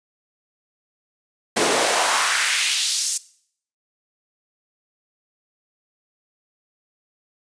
pink noise with high-pass filter sweep, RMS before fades -20 dBFS, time 1.56-3.18 s, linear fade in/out 10 ms, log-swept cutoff 310 to 7100 Hz, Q 1.7, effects noise-tail reverb RT60 0.6 s tail -19 dB re dry + resampled to 22050 Hz

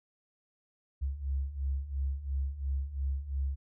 sine beating tone pair, 66.6 / 69.5 Hz, C2 / C#2, +31 / +5 cents, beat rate 2.9 Hz, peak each -36 / -32 dBFS, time 1.01-3.56 s, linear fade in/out 20 ms, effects none

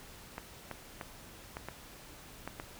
clicks, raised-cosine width 0.5 ms, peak -24 dBFS, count 7, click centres 0.381 / 0.713 / 1.012 / 1.569 / 1.686 / 2.476 / 2.599 s, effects pink hiss -52 dBFS RMS until 2.79 s

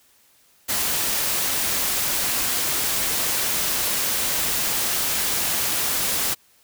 white noise, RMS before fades -23 dBFS, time 0.68-6.35 s, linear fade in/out 20 ms, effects white hiss -58 dBFS RMS until 6.63 s

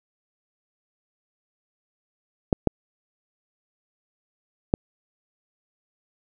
clicks, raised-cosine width 2 ms, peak -4 dBFS, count 3, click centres 2.528 / 2.673 / 4.739 s, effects none

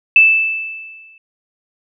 sine tone with exponential decay, 2637 Hz, E7, in tune, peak -3 dBFS, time 0.16-1.18 s, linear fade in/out 2 ms, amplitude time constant 220 ms, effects none

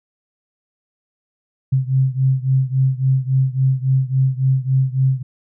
sine beating tone pair, 130.9 / 134.5 Hz, C3 / C3, +1 / +48 cents, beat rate 3.6 Hz, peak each -16 / -18 dBFS, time 1.72-5.23 s, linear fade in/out 10 ms, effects none

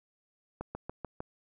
slowing click train, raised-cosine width 1 ms, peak -23 dBFS, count 5, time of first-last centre 0.61-1.205 s, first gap 140 ms, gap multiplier 1.04, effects none

